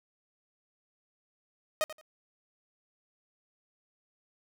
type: tone with echo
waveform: sawtooth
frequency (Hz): 622.3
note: D#5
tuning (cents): 0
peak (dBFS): -22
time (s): 1.81-1.84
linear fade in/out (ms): 0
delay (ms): 86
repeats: 2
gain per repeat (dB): -14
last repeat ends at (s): 2.012
effects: none